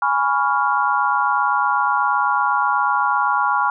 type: chord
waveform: sine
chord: C# dominant seventh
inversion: second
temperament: equal with one note detuned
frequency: 830.6 / 987.8 / 1115.8 / 1396.9 Hz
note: G#5 / B5 / C#6 / E#6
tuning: 0 / 0 / +11 / 0 cents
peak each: -21 dBFS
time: 0.02-3.7 s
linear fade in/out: 2 ms
effects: none